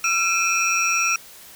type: tone cluster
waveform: triangle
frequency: 1357 / 2421 / 2603 / 5680 Hz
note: E6 / D#7 / E7 / F8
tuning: +50 / -48 / -22 / +28 cents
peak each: -22 / -23 / -22 / -22 dBFS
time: 0.04-1.16 s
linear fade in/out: 2 ms
effects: white hiss -44 dBFS RMS until 1.55 s